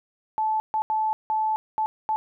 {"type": "tone bursts at uneven times", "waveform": "sine", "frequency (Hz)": 870, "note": "A5", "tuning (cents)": -20, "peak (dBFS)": -21, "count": 6, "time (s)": [[0.38, 0.6], [0.74, 0.82], [0.9, 1.13], [1.3, 1.56], [1.78, 1.86], [2.09, 2.16]], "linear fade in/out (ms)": 0, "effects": []}